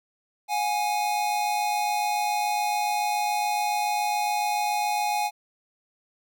square tone pair together, 723.5 / 830.6 Hz, F#5 / G#5, -39 / 0 cents, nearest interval major second, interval 239 cents, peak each -31 / -25 dBFS, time 0.48-5.31 s, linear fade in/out 50 ms, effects none

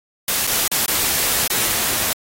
white noise with dropouts, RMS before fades -19 dBFS, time 0.28-2.13 s, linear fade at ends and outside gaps 2 ms, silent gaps 0.469-0.473 / 0.678-0.715 / 0.861-0.88 / 1.476-1.501 s, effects AAC 48 kbps

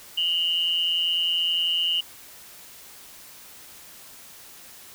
sine tone pair together, 2857 / 3027 Hz, F7 / F#7, +39 / +39 cents, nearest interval minor second, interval 100 cents, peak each -23 / -25 dBFS, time 0.17-2.01 s, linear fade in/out 10 ms, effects white hiss -46 dBFS RMS until 4.94 s

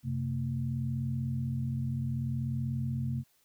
sine tone cluster, 90.4 / 131 / 226.9 Hz, F#2 / C3 / A#3, -40 / +2 / -47 cents, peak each -39 / -31 / -37 dBFS, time 0.03-3.24 s, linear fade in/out 50 ms, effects white hiss -69 dBFS RMS until 3.44 s

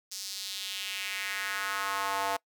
square tone with high-pass filter sweep, 98 Hz, G2, in tune, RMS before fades -34 dBFS, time 0.11-2.37 s, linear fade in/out 10 ms, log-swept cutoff 5500 to 760 Hz, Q 2.3, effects noise-tail reverb RT60 0.1 s tail -23 dB re dry

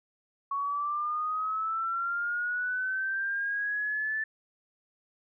sine linear sweep, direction up, 1108.7 to 1760 Hz, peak -28 dBFS, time 0.51-4.24 s, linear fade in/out 5 ms, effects none

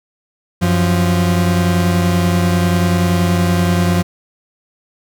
40% pulse tone pair together, 92.5 / 174.61 Hz, F#2 / F3, 0 / 0 cents, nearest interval major seventh, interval 1100 cents, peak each -15 / -13 dBFS, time 0.61-4.03 s, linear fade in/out 20 ms, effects none

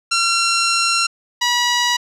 10% pulse tone pair in turn, 1366 / 969.3 Hz, F6 / B5, -39 / -33 cents, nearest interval tritone, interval 594 cents, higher first, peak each -6 dBFS, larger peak neither, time 0.11-1.07 / 1.41-1.97 s, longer first, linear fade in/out 10 ms, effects low-pass 8000 Hz 12 dB/octave

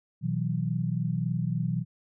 sine chord, B suspended fourth, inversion none, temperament equal with one note detuned, 123.47 / 161.42 / 185 Hz, B2 / E3 / F#3, 0 / -36 / 0 cents, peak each -30 / -29 / -32 dBFS, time 0.21-1.85 s, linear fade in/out 50 ms, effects none

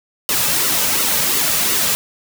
white noise with flanger, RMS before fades -17 dBFS, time 0.29-1.95 s, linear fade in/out 0 ms, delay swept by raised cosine 1.2 to 2.9 ms, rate 2.8 Hz, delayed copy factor -0.55, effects none

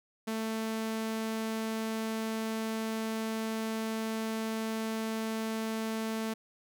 sawtooth tone, 221.8 Hz, A3, 14 cents sharp, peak -28 dBFS, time 0.27-6.34 s, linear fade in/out 10 ms, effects none

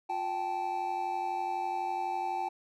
triangle tone cluster, 354.1 / 778 / 870 Hz, F4 / G5 / A5, +24 / -13 / -20 cents, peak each -40 / -31 / -33 dBFS, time 0.09-2.49 s, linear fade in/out 10 ms, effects none

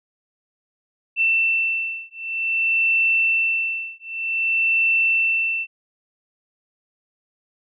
sine beating tone pair, 2679 / 2679.53 Hz, E7 / E7, +27 / +28 cents, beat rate 0.53 Hz, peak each -21 dBFS, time 1.16-5.67 s, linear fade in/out 50 ms, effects none

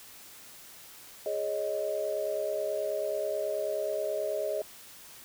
sine chord, Ab suspended fourth, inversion none, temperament just, 415.3 / 553.7 / 623 Hz, Ab4 / Db5 / Eb5, 0 / -2 / +2 cents, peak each -35 / -35 / -31 dBFS, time 1.26-4.62 s, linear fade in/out 2 ms, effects white hiss -50 dBFS RMS until 5.24 s

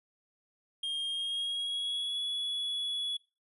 triangle tone with pitch glide, 3224 to 3388 Hz, G7 to G#7, +48 to +34 cents, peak -30 dBFS, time 0.83-3.17 s, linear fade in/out 5 ms, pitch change +86 cents, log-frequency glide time 1.09-2.21 s, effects noise-tail reverb RT60 0.3 s tail -21 dB re dry + resampled to 32000 Hz

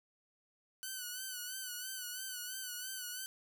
5% pulse tone with vibrato, 1500 Hz, F#6, 23 cents sharp, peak -30 dBFS, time 0.83-3.26 s, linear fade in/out 0 ms, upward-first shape sine, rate 3 Hz, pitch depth 57 cents each way, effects none

